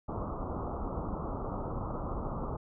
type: low-pass noise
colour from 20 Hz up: pink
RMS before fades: -36 dBFS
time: 0.08-2.57 s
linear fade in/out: 10 ms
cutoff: 1300 Hz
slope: 96 dB/octave
effects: none